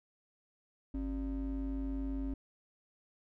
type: ring-modulated tone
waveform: triangle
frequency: 160.8 Hz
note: E3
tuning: 43 cents flat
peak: -29 dBFS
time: 0.94-2.34 s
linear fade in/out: 5 ms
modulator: 111 Hz
effects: none